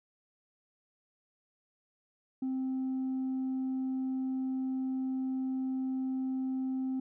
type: tone with tanh clipping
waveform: triangle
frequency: 261.6 Hz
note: C4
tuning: in tune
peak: -31 dBFS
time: 2.42-7 s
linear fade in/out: 5 ms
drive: 6 dB
effects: none